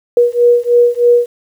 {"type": "beating tone pair", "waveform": "sine", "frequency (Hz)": [479.2, 482.4], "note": ["A#4", "B4"], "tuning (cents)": [48, -41], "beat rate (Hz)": 3.2, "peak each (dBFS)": -10, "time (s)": [0.17, 1.26], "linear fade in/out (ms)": 2, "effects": ["7-bit"]}